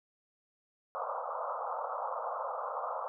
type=band-pass noise; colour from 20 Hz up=white; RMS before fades=-37 dBFS; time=0.95-3.08 s; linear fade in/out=0 ms; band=490 to 1300 Hz; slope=96 dB/octave; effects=none